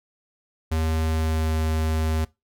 square tone with pitch glide, 79.8 to 79.16 Hz, D#2 to D#2, +44 to +30 cents, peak -22 dBFS, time 0.71-2.25 s, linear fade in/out 10 ms, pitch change -14 cents, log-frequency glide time 1.04-1.55 s, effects noise-tail reverb RT60 0.2 s tail -20 dB re dry

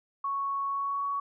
sine tone with pitch glide, 1108.7 to 1122.2 Hz, C#6 to C#6, 0 to +21 cents, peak -28 dBFS, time 0.24-1.2 s, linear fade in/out 5 ms, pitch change +21 cents, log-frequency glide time 0.67-1.07 s, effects none

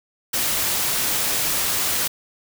white noise, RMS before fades -22 dBFS, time 0.33-2.08 s, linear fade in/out 10 ms, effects none

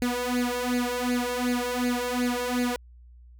sawtooth tone with flanger, 246.1 Hz, B3, 6 cents flat, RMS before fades -27 dBFS, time 0.02-2.76 s, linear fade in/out 0 ms, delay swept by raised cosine 0.44 to 2.24 ms, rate 2.7 Hz, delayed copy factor +0.85, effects added 60 Hz sine -47 dBFS peak until 3.39 s

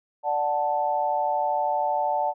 sine chord, D major, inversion none, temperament equal, 587.3 / 740 / 880 Hz, D5 / F#5 / A5, 0 / 0 / 0 cents, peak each -28 / -26 / -25 dBFS, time 0.23-2.34 s, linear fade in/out 50 ms, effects none

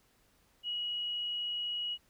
sine tone, 2908 Hz, F#7, 31 cents flat, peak -33 dBFS, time 0.63-1.98 s, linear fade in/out 50 ms, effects pink hiss -69 dBFS RMS until 2.09 s

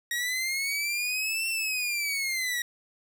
sawtooth linear two-way sweep, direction up then down, 1887 to 2708 to 1900 Hz, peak -24 dBFS, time 0.11-2.62 s, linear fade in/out 2 ms, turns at 1.48 s, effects 11-bit

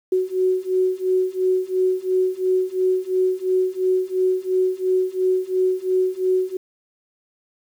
sine beating tone pair, 370 / 372.9 Hz, F#4 / F#4, 0 / +14 cents, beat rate 2.9 Hz, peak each -21 / -20 dBFS, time 0.12-6.57 s, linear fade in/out 5 ms, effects 8-bit

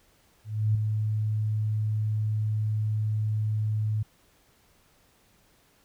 sine tone with ADSR envelope, 107.5 Hz, A2, 40 cents flat, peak -19 dBFS, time 0.44-4.03 s, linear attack 310 ms, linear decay 4 ms, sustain -5 dB, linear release 8 ms, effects pink hiss -63 dBFS RMS until 5.84 s

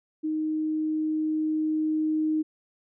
sine tone with level ramp, 311.1 Hz, D#4, in tune, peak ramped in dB -25 to -22 dBFS, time 0.23-2.43 s, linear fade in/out 20 ms, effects none

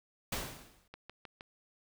pink noise with exponential decay, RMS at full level -33 dBFS, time 0.32-0.88 s, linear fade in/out 5 ms, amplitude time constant 120 ms
click train, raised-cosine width 0.3 ms, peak -30 dBFS, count 4, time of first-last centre 0.94-1.409 s, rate 6.4 Hz
effects none

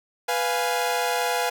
sawtooth chord, F diminished, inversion second, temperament equal, 493.9 / 698.5 / 830.6 Hz, Cb5 / F5 / Ab5, 0 / 0 / 0 cents, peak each -23 dBFS, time 0.28-1.5 s, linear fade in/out 10 ms, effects none

